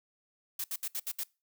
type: noise bursts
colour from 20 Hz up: blue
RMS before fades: -35 dBFS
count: 6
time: 0.59-1.236 s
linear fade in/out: 5 ms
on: 51 ms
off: 68 ms
effects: noise-tail reverb RT60 0.3 s tail -24 dB re dry